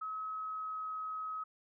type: tone with pitch glide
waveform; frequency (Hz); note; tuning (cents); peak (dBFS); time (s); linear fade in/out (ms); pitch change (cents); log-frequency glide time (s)
sine; 1281 to 1273.6; E6 to D#6; -50 to +40; -37; 0.01-1.44; 10; -10; 0.31-0.88
effects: none